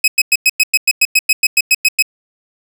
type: tone bursts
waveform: sawtooth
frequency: 2545 Hz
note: D#7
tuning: 39 cents sharp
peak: -4 dBFS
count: 15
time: 0.04-2.025 s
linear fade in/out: 5 ms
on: 39 ms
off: 100 ms
effects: none